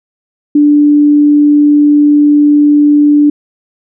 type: tone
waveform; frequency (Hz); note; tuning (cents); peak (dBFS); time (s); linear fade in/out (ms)
sine; 293.7; D4; 0; -3; 0.55-3.3; 5
effects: none